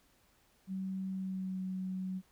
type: tone with pitch glide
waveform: sine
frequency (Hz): 190 to 186.95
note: F#3 to F#3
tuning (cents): +46 to +18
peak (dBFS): -35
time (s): 0.67-2.22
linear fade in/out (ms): 50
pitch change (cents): -28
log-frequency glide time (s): 1.1-1.61
effects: pink hiss -69 dBFS RMS until 2.31 s